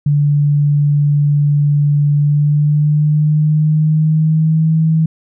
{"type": "tone with pitch glide", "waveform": "sine", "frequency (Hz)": [145.7, 159.81], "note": ["D3", "D#3"], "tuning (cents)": [-13, 47], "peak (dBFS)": -9, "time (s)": [0.06, 5.06], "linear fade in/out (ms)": 5, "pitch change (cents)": 160, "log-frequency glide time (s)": [2.15, 4.73], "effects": []}